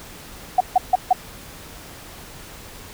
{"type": "tone bursts", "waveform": "sine", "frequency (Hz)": 740, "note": "F#5", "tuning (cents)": 0, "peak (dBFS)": -10, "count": 4, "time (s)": [0.58, 1.13], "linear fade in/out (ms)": 5, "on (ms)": 25, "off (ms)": 150, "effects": ["pink hiss -40 dBFS RMS until 2.93 s"]}